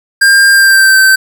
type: tone with pitch glide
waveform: square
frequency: 1600 to 1548.2 Hz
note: G6 to G6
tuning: +35 to -22 cents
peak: -4 dBFS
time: 0.21-1.16 s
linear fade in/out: 10 ms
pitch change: -57 cents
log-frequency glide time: 0.51-0.99 s
effects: 7-bit